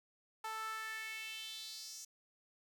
sawtooth tone with high-pass filter sweep, 440 Hz, A4, in tune, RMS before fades -45 dBFS, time 0.44-2.05 s, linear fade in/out 5 ms, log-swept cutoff 1000 to 6300 Hz, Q 3.8, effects none

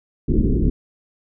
pink low-pass noise, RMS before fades -17 dBFS, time 0.28-0.7 s, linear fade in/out 5 ms, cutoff 390 Hz, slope 48 dB/octave, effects none

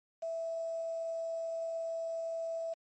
sine tone with quantisation, 659.3 Hz, E5, in tune, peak -34 dBFS, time 0.22-2.74 s, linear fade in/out 10 ms, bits 9, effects MP3 32 kbps

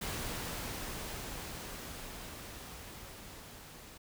pink noise with level ramp, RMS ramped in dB -38 to -52 dBFS, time 0.01-3.98 s, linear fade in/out 10 ms, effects none

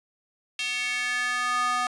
square tone with high-pass filter sweep, 246.9 Hz, B3, in tune, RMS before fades -27 dBFS, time 0.59-1.87 s, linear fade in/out 2 ms, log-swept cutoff 2800 to 990 Hz, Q 3.5, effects resampled to 22050 Hz

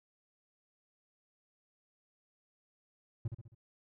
triangle tone with echo, 114 Hz, A#2, 38 cents flat, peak -30 dBFS, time 3.25-3.28 s, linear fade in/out 5 ms, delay 67 ms, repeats 4, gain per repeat -6 dB, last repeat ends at 3.548 s, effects none

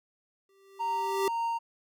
square tone with exponential growth, 391 Hz, G4, 4 cents flat, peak -25 dBFS, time 0.49-1.28 s, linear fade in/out 2 ms, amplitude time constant 170 ms
triangle tone with tremolo, 925 Hz, A#5, 14 cents flat, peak -25 dBFS, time 0.79-1.59 s, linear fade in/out 20 ms, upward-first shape triangle, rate 1.9 Hz, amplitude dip 45%
effects none

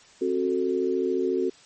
sine chord, F# diminished, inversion second, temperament just, 266.4 / 370 / 444 Hz, C4 / F#4 / A4, +31 / 0 / +16 cents, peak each -29 / -24 / -28 dBFS, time 0.21-1.5 s, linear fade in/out 10 ms, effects white hiss -53 dBFS RMS until 1.65 s + MP3 32 kbps

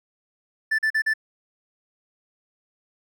triangle tone bursts, 1760 Hz, A6, in tune, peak -17 dBFS, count 4, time 0.71-1.138 s, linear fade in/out 10 ms, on 77 ms, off 40 ms, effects none

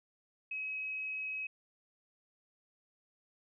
sine tone, 2551 Hz, D#7, 43 cents sharp, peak -36 dBFS, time 0.51-1.47 s, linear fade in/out 5 ms, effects none

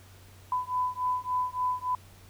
sine beating tone pair, 1000 / 1003.5 Hz, B5 / B5, +21 / +27 cents, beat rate 3.5 Hz, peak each -30 dBFS, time 0.52-1.95 s, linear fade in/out 2 ms, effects added 94 Hz sine -52 dBFS peak until 2.29 s + pink hiss -56 dBFS RMS until 2.29 s

